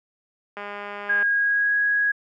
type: click train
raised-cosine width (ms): 0.5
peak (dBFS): -19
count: 135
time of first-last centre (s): 0.57-1.227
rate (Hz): 204
type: tone with pitch glide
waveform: sine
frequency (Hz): 1633 to 1658.7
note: G#6 to G#6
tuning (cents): -30 to -3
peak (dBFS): -18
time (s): 1.09-2.12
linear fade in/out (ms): 10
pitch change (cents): +27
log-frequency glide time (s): 1.25-1.75
effects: high-pass 300 Hz 12 dB/octave